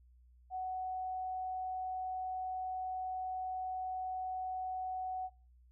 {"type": "tone", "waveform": "sine", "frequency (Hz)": 745, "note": "F#5", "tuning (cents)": 12, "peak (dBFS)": -36, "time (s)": [0.5, 5.3], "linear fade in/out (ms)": 50, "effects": ["noise-tail reverb RT60 0.4 s tail -25 dB re dry", "added 61 Hz sine -60 dBFS peak until 5.71 s"]}